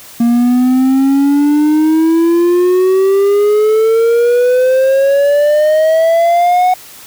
triangle exponential sweep, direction up, 233.1 to 740 Hz, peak -5 dBFS, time 0.2-6.74 s, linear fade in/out 5 ms, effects white hiss -35 dBFS RMS until 7.06 s

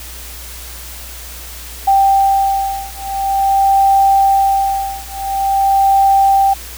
sine beating tone pair, 784 / 784.47 Hz, G5 / G5, 0 / +1 cents, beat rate 0.47 Hz, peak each -13 dBFS, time 1.87-6.54 s, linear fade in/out 10 ms, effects added 60 Hz sine -32 dBFS peak until 6.77 s + white hiss -32 dBFS RMS until 6.77 s

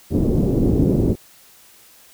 white low-pass noise, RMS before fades -17 dBFS, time 0.1-1.16 s, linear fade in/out 50 ms, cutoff 360 Hz, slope 24 dB/octave, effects white hiss -49 dBFS RMS until 2.13 s

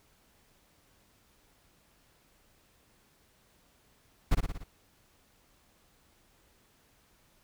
brown noise with echo, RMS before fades -22 dBFS, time 4.31-4.35 s, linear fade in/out 10 ms, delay 58 ms, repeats 5, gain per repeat -4 dB, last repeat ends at 4.64 s, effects pink hiss -66 dBFS RMS until 7.43 s

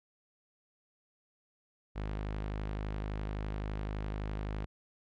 sawtooth tone, 51.8 Hz, G#1, 4 cents flat, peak -31 dBFS, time 1.95-4.66 s, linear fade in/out 20 ms, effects low-pass 3000 Hz 12 dB/octave

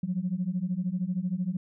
sine beating tone pair, 174.61 / 187.61 Hz, F3 / F#3, 0 / +24 cents, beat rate 13 Hz, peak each -30 / -29 dBFS, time 0.03-1.57 s, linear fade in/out 5 ms, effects tanh soft clip ceiling -19 dBFS

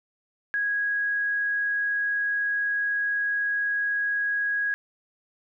sine tone, 1654 Hz, G#6, 8 cents flat, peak -23 dBFS, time 0.54-4.74 s, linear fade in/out 0 ms, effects none

